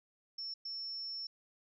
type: tone bursts at uneven times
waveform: sine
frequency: 5400 Hz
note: E8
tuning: 41 cents sharp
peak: -39 dBFS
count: 2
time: 0.38-0.54 / 0.65-1.27 s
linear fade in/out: 5 ms
effects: none